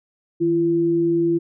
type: tone pair together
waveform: sine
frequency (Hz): 160 / 338.8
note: D#3 / E4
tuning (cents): +49 / +48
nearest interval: octave + minor second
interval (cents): 1299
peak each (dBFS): -27 / -16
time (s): 0.4-1.39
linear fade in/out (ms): 20
effects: none